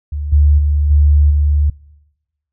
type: tone with level steps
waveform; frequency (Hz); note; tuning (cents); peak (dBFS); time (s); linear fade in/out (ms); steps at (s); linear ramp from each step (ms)
sine; 73.42; D2; 0; -18 / -6 / -10 / -6 / -9; 0.12-1.7; 5; 0.32 / 0.58 / 0.9 / 1.3; 10
effects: noise-tail reverb RT60 1.0 s tail -24 dB re dry